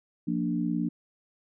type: chord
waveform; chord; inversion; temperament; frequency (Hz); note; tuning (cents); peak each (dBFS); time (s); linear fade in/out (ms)
sine; Bb major; second; equal; 174.61 / 233.1 / 293.7; F3 / Bb3 / D4; 0 / 0 / 0; -30; 0.27-0.89; 10
effects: none